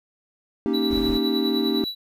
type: chord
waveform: triangle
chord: Eb dominant seventh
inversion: second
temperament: equal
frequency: 233.1 / 277.2 / 311.1 / 392 Hz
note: Bb3 / Db4 / Eb4 / G4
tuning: 0 / 0 / 0 / 0 cents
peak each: -24 dBFS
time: 0.66-1.84 s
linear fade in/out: 0 ms
type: tone with tremolo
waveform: triangle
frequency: 3934 Hz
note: B7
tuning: 7 cents flat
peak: -23 dBFS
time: 0.73-1.95 s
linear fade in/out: 20 ms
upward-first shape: triangle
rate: 9.8 Hz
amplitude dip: 70%
type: noise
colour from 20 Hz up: brown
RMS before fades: -31 dBFS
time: 0.9-1.18 s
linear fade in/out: 10 ms
effects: none